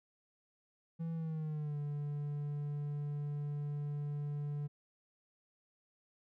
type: tone with pitch glide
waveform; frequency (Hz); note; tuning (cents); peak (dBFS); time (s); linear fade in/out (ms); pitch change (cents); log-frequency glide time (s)
triangle; 164.81 to 145.98; E3 to D3; 0 to -10; -34; 0.99-4.68; 20; -210; 1.13-1.77
effects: none